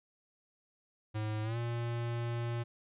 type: tone with pitch glide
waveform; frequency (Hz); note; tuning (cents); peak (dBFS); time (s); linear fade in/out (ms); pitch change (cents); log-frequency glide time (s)
square; 107.7 to 118.13; A2 to A#2; -37 to +23; -34; 1.14-2.64; 20; +160; 1.43-1.57
effects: resampled to 8000 Hz